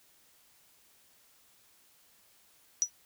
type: tone with exponential decay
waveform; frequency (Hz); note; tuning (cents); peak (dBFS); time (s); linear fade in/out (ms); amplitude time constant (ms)
sine; 5870; F#8; -15; -19; 2.82-2.9; 0; 16
effects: white hiss -64 dBFS RMS until 3.05 s